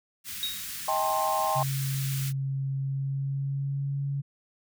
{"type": "band-stop noise", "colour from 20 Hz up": "white", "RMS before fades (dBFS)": -37, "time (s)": [0.24, 2.33], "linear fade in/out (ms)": 50, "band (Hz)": [240, 1400], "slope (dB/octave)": 24}
{"type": "tone with exponential decay", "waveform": "triangle", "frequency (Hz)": 3778, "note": "A#7", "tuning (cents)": 22, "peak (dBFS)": -24, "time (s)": [0.43, 0.75], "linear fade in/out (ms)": 0, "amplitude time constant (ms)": 69}
{"type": "chord", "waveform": "sine", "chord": "A half-diminished seventh", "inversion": "second", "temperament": "just", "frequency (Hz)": [633.6, 792, 880, 1056], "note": ["Eb5", "G5", "A5", "C6"], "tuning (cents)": [31, 18, 0, 16], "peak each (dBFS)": [-31, -28, -32, -29], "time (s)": [0.88, 1.63], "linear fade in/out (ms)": 2}
{"type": "tone with pitch glide", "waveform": "sine", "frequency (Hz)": [135.9, 139.8], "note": ["C#3", "C#3"], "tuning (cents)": [-34, 15], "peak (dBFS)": -27, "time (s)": [1.55, 4.22], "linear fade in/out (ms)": 20, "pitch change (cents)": 49, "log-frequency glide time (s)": [2.78, 4.02]}
{"effects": []}